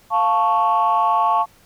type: chord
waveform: sine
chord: F augmented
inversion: none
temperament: equal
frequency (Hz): 698.5 / 880 / 1108.7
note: F5 / A5 / C#6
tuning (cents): 0 / 0 / 0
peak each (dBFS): -20 / -17 / -17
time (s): 0.1-1.46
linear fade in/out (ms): 50
effects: tanh soft clip ceiling -8 dBFS + pink hiss -53 dBFS RMS until 1.65 s